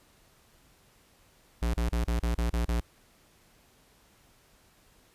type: tone bursts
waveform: square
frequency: 58.27 Hz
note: A#1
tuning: in tune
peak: -26 dBFS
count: 8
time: 1.62-2.804 s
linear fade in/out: 5 ms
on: 120 ms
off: 32 ms
effects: pink hiss -62 dBFS RMS until 5.14 s + resampled to 32000 Hz